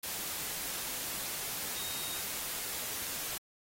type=tone in noise; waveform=sine; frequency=3729 Hz; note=A#7; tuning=in tune; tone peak=-44 dBFS; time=1.76-2.21 s; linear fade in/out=5 ms; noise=white; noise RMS=-38 dBFS; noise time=0.03-3.38 s; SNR=-9 dB; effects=AAC 48 kbps